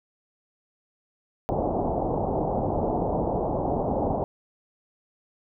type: low-pass noise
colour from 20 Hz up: white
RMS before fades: -26 dBFS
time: 1.49-4.24 s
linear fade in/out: 0 ms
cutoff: 840 Hz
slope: 48 dB/octave
effects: none